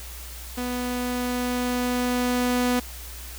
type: tone with level ramp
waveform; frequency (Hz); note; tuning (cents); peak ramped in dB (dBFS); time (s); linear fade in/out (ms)
sawtooth; 247.2; B3; +2; -23 to -16; 0.57-2.8; 10
effects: added 60 Hz sine -38 dBFS peak until 3.38 s + white hiss -41 dBFS RMS until 3.38 s